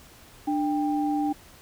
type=tone pair together; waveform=sine; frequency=296.8 / 792.4 Hz; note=D4 / G5; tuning=+18 / +18 cents; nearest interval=octave + perfect fourth; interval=1700 cents; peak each=-24 / -28 dBFS; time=0.47-1.33 s; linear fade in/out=10 ms; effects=pink hiss -51 dBFS RMS until 1.61 s